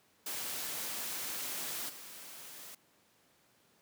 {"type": "noise with level steps", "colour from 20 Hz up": "white", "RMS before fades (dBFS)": [-39, -49], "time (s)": [0.26, 2.75], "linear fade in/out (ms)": 5, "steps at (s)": 1.88, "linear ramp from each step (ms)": 20, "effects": ["pink hiss -68 dBFS RMS until 3.81 s", "high-pass 150 Hz 12 dB/octave"]}